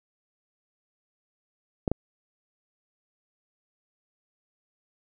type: clicks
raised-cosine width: 2 ms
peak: -11 dBFS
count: 2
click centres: 1.878 / 1.916 s
effects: none